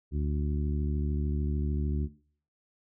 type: harmonic tone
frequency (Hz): 73.42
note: D2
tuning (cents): 0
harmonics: 1 / 2 / 3 / 4 / 5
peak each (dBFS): -28 / -34 / -38 / -40 / -42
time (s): 0.11-2.09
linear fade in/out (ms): 50
effects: noise-tail reverb RT60 0.5 s tail -19 dB re dry